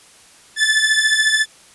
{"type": "beating tone pair", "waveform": "sawtooth", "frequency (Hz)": [1736, 1750], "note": ["A6", "A6"], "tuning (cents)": [-24, -10], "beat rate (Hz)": 14, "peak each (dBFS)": -13, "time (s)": [0.56, 1.46], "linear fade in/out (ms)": 50, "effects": ["white hiss -47 dBFS RMS until 1.74 s", "resampled to 24000 Hz"]}